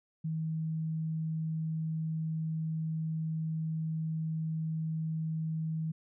sine tone, 159.5 Hz, D#3, 43 cents sharp, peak -31 dBFS, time 0.24-5.92 s, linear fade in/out 10 ms, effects none

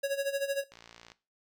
square tone with tremolo, 554.4 Hz, C#5, in tune, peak -27 dBFS, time 0.03-0.64 s, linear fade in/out 10 ms, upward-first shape sine, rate 13 Hz, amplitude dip 80%
click train, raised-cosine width 0.2 ms, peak -32 dBFS, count 24, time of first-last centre 0.72-1.119 s, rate 57.7 Hz
effects noise-tail reverb RT60 0.3 s tail -17 dB re dry

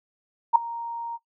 sine tone with ADSR envelope, 932.3 Hz, A#5, in tune, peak -9 dBFS, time 0.53-1.18 s, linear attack 26 ms, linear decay 5 ms, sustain -21 dB, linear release 31 ms, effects noise-tail reverb RT60 0.1 s tail -17 dB re dry

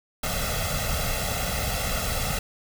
pink noise with comb filter, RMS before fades -27 dBFS, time 0.23-2.39 s, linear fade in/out 5 ms, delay 1.5 ms, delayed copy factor +0.95, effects none

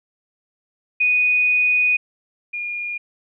sine tone pair in turn, 2480 / 2425 Hz, D#7 / D#7, -6 / -45 cents, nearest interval unison, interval 39 cents, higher first, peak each -14 / -24 dBFS, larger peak first, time 1-1.97 / 2.53-2.98 s, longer first, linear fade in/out 10 ms, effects none

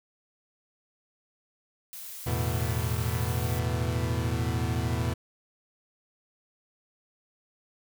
blue noise, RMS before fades -41 dBFS, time 1.93-3.59 s, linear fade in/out 0 ms
40% pulse chord, E suspended fourth, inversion none, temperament equal, 82.41 / 110 / 123.47 Hz, E2 / A2 / B2, 0 / 0 / 0 cents, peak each -30 dBFS, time 2.26-5.14 s, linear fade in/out 10 ms
effects none

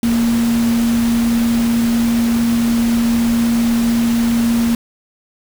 sine tone in noise, 233.1 Hz, A#3, in tune, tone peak -12 dBFS, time 0.03-4.75 s, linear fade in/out 2 ms, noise pink, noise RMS -26 dBFS, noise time 0.03-4.75 s, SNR +11 dB, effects none

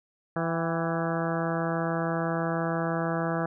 harmonic tone with a mistuned harmonic, 166.1 Hz, E3, 13 cents sharp, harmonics 1 / 2 / 3 / 4 / 5 / 6 / 7 / 8 / 9 / 10, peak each -30 / -33 / -34 / -33 / -37 / -40 / -38 / -38 / -40 / -40 dBFS, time 0.36-3.46 s, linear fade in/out 2 ms, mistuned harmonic 5, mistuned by -48 cents, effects none

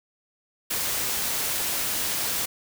white noise, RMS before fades -27 dBFS, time 0.7-2.46 s, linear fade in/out 10 ms, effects none

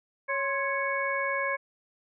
harmonic tone with a mistuned harmonic, 554.4 Hz, C#5, in tune, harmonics 1 / 2 / 3 / 4, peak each -32 / -32 / -32 / -32 dBFS, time 0.28-1.57 s, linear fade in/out 20 ms, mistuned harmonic 2, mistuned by -81 cents, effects none

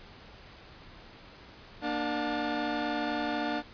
30% pulse tone cluster, 233.4 / 297.6 / 718 / 877 Hz, A#3 / D4 / F5 / A5, +2 / +23 / +48 / -6 cents, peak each -35 / -30 / -32 / -36 dBFS, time 1.81-3.63 s, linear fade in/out 50 ms, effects pink hiss -51 dBFS RMS until 3.73 s + resampled to 11025 Hz

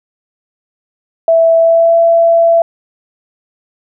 sine tone with pitch glide, 659.3 to 670 Hz, E5 to E5, 0 to +28 cents, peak -5 dBFS, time 1.28-2.62 s, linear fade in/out 2 ms, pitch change +28 cents, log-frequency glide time 1.57-1.96 s, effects none

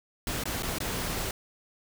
pink noise with dropouts, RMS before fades -32 dBFS, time 0.27-1.31 s, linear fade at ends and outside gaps 2 ms, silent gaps 0.438-0.455 / 0.624-0.631 / 0.785-0.803 s, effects none

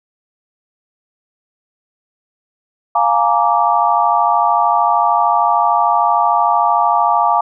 sine chord, Bb dominant seventh, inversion second, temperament just, 699.2 / 839.1 / 932.3 / 1165.4 Hz, F5 / Ab5 / Bb5 / D6, +2 / +18 / 0 / -14 cents, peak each -16 dBFS, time 2.95-7.41 s, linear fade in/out 5 ms, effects none

